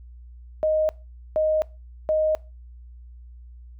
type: tone bursts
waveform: sine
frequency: 622.3 Hz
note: D#5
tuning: in tune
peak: -18 dBFS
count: 3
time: 0.63-2.35 s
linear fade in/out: 0 ms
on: 260 ms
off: 470 ms
effects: noise-tail reverb RT60 0.3 s tail -23 dB re dry + added 60 Hz sine -41 dBFS peak until 3.79 s